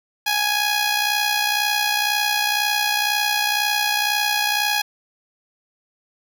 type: tone with amplitude modulation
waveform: 10% pulse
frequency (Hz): 832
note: G#5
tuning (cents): +3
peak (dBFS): -8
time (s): 0.26-4.82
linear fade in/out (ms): 10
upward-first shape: sine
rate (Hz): 62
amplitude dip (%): 50
effects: none